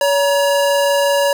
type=tone pair together; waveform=square; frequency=564.9 / 950 Hz; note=C#5 / A#5; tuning=+33 / +33 cents; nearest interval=major sixth; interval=900 cents; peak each=-14 / -20 dBFS; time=0.01-1.33 s; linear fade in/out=2 ms; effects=none